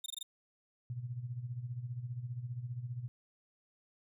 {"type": "tone bursts", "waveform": "sawtooth", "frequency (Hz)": 3648, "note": "A#7", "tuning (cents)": -38, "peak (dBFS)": -35, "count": 5, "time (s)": [0.04, 0.229], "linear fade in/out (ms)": 5, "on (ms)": 21, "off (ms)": 21}
{"type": "tone with tremolo", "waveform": "sine", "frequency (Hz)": 122, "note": "B2", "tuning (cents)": -21, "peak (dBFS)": -35, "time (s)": [0.9, 3.08], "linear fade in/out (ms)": 0, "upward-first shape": "sine", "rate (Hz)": 15, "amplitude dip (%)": 70}
{"effects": []}